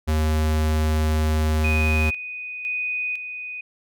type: tone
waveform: square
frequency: 77.7 Hz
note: D#2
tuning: 2 cents flat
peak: -19 dBFS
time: 0.07-2.11 s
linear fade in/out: 20 ms
type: tone with tremolo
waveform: sine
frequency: 2489 Hz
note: D#7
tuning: in tune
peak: -23 dBFS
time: 1.64-3.61 s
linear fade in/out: 5 ms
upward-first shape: square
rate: 0.99 Hz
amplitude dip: 55%
effects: none